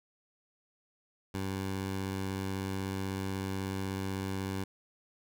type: tone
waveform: 15% pulse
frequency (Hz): 96.2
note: G2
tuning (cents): -32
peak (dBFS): -27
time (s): 1.34-4.64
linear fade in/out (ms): 5
effects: none